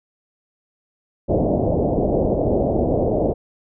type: low-pass noise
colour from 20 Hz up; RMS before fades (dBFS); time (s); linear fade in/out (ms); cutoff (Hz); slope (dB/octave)
white; -19; 1.28-3.34; 20; 670; 48
effects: none